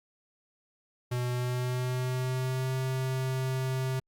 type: tone with pitch glide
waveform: square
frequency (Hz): 123.47 to 130.74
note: B2 to C3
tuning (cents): 0 to -1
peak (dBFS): -29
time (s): 1.11-4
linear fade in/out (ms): 10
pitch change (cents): +99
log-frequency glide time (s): 1.31-2.74
effects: Opus 48 kbps